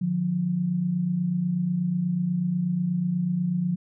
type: tone pair together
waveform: sine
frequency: 150.6 / 178.8 Hz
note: D3 / F3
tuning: +44 / +41 cents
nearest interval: minor third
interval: 297 cents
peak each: -30 / -23 dBFS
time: 0.01-3.76 s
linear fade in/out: 10 ms
effects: none